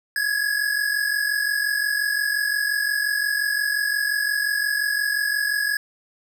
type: tone pair together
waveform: square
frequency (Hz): 1661.2 / 1706.9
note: G#6 / G#6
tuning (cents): 0 / +47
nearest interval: unison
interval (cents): 47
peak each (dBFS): -23 / -26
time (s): 0.16-5.77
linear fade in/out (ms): 2
effects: none